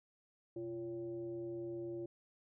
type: tone with frequency modulation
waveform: sine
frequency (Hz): 345.5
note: F4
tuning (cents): -19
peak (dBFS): -40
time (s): 0.56-2.06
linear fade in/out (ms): 5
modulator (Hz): 219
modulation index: 0.56
effects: none